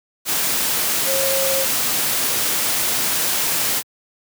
sine tone in noise, 539 Hz, C#5, 49 cents flat, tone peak -21 dBFS, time 1.05-1.67 s, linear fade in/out 50 ms, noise white, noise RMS -20 dBFS, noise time 0.25-3.83 s, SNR -4 dB, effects high-pass 100 Hz 12 dB/octave

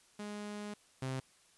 sawtooth tone pair in turn, 207.7 / 131.37 Hz, G#3 / C3, 0 / +7 cents, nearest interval minor sixth, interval 793 cents, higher first, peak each -37 / -32 dBFS, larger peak second, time 0.19-0.74 / 1.02-1.2 s, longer first, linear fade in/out 5 ms, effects white hiss -66 dBFS RMS until 1.57 s + resampled to 24000 Hz

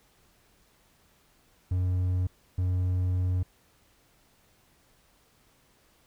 triangle tone pair in turn, 91.1 / 91.1 Hz, F#2 / F#2, -26 / -26 cents, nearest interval unison, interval 0 cents, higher neither, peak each -22 dBFS, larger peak neither, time 1.71-2.27 / 2.58-3.43 s, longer second, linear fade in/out 5 ms, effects pink hiss -64 dBFS RMS until 6.06 s

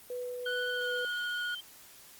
sine tone with tremolo, 493.9 Hz, B4, in tune, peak -34 dBFS, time 0.1-1.05 s, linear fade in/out 2 ms, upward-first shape triangle, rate 2.7 Hz, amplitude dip 25%
sine tone with vibrato, 3136 Hz, G7, in tune, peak -39 dBFS, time 0.45-1.61 s, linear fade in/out 10 ms, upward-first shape square, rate 14 Hz, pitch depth 18 cents each way
triangle tone with pitch glide, 1480 to 1448.7 Hz, F#6 to F#6, 0 to -37 cents, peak -31 dBFS, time 0.46-1.55 s, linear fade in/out 5 ms, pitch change -37 cents, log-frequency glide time 0.72-0.91 s
effects white hiss -54 dBFS RMS until 2.19 s + Opus 32 kbps

